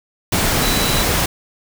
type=tone in noise; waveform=sine; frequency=3951 Hz; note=B7; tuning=in tune; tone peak=-24 dBFS; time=0.62-1.03 s; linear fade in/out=5 ms; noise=pink; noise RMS=-17 dBFS; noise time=0.32-1.26 s; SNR=-10 dB; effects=none